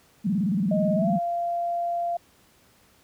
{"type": "tone with vibrato", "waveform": "sine", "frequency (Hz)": 193.6, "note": "G3", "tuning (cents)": -21, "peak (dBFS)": -21, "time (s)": [0.24, 1.19], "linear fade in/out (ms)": 20, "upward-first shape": "square", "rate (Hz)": 18, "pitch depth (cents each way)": 180}
{"type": "tone with pitch glide", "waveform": "sine", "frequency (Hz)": [622.3, 690.5], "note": ["D#5", "F5"], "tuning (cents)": [0, -20], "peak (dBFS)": -24, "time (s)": [0.71, 2.17], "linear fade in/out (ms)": 5, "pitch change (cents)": 180, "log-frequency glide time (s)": [0.95, 1.1]}
{"effects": ["pink hiss -59 dBFS RMS until 3.03 s", "high-pass 60 Hz 12 dB/octave"]}